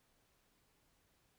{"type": "silence", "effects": ["pink hiss -75 dBFS RMS until 1.38 s"]}